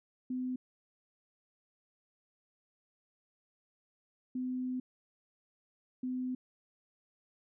sine tone bursts at uneven times, 254.1 Hz, B3, 49 cents sharp, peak -33 dBFS, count 3, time 0.3-0.56 / 4.35-4.8 / 6.03-6.35 s, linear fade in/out 5 ms, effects none

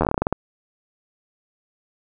slowing click train, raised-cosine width 1 ms, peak -5 dBFS, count 12, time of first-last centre 0.01-0.326 s, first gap 11 ms, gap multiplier 1.18, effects none

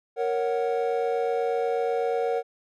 triangle chord, F# major, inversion first, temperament equal, 466.2 / 554.4 / 740 Hz, A#4 / C#5 / F#5, 0 / 0 / 0 cents, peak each -23 / -28 / -27 dBFS, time 0.16-2.43 s, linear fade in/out 50 ms, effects tanh soft clip ceiling -12 dBFS

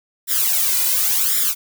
blue noise with flanger, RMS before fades -18 dBFS, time 0.27-1.55 s, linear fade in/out 50 ms, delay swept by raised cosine 0.55 to 2.05 ms, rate 0.91 Hz, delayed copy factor +1, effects none

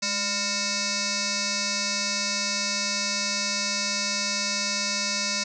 sine tone with frequency modulation, 207.7 Hz, G#3, in tune, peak -24 dBFS, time 0.02-5.44 s, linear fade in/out 10 ms, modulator 805 Hz, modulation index 7.7, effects none

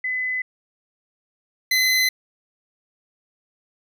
sine / 25% pulse tone pair in turn, 2015 / 2034 Hz, B6 / C7, +34 / -50 cents, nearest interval unison, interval 16 cents, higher second, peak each -22 / -13 dBFS, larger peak second, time 0.04-0.42 / 1.71-2.09 s, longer neither, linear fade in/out 5 ms, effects none

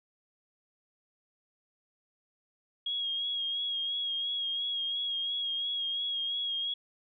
sine tone with vibrato, 3287 Hz, G#7, 19 cents flat, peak -30 dBFS, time 2.86-6.74 s, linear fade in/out 5 ms, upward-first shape sine, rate 2.9 Hz, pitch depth 31 cents each way, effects none

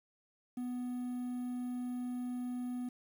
triangle tone with quantisation, 247.6 Hz, B3, 5 cents sharp, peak -34 dBFS, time 0.57-2.89 s, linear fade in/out 5 ms, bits 10, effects none

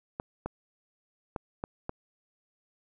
clicks, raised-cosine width 1 ms, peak -19 dBFS, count 5, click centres 0.199 / 0.46 / 1.362 / 1.639 / 1.894 s, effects none

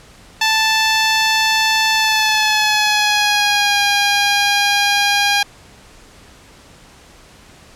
10% pulse tone with pitch glide, 880 to 811.6 Hz, A5 to G#5, 0 to -40 cents, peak -4 dBFS, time 0.41-5.43 s, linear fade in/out 5 ms, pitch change -140 cents, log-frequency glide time 1.94-3.81 s, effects pink hiss -44 dBFS RMS until 7.75 s + low-pass 9000 Hz 12 dB/octave

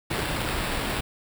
pink noise with sample-and-hold, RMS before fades -28 dBFS, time 0.1-1.01 s, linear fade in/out 10 ms, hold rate 6300 Hz, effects none

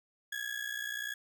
35% pulse ring-modulated tone, 1673 Hz, G#6, 12 cents sharp, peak -31 dBFS, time 0.32-1.14 s, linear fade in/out 5 ms, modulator 30.2 Hz, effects none

